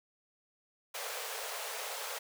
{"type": "high-pass noise", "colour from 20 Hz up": "pink", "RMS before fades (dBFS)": -40, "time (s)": [0.94, 2.19], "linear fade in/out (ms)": 10, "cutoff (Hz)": 430, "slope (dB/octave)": 96, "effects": []}